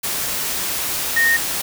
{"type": "tone in noise", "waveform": "sine", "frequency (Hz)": 1849, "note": "A#6", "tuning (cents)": -15, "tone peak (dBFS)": -13, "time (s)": [1.16, 1.37], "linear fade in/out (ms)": 10, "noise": "white", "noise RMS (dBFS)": -23, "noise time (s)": [0.03, 1.62], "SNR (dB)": 7, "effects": []}